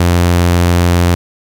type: tone with vibrato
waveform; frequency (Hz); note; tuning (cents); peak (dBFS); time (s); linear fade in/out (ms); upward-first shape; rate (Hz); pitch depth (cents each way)
sawtooth; 87.31; F2; 0; -4; 0-1.15; 5; triangle; 13; 8
effects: 7-bit